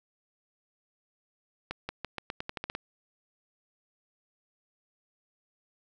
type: accelerating click train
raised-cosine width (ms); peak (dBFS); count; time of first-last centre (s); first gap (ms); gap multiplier
0.3; -18; 11; 1.71-2.751; 180; 0.87
effects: none